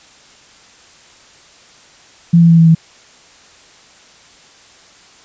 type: tone with pitch steps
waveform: sine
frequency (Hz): 169.6 / 167.85 / 166.11 / 164.39 / 162.69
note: E3 / E3 / E3 / E3 / E3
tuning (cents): +50 / +32 / +14 / -4 / -22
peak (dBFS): -4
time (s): 2.33-2.75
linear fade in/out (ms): 10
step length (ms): 84
effects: white hiss -44 dBFS RMS until 5.24 s + resampled to 16000 Hz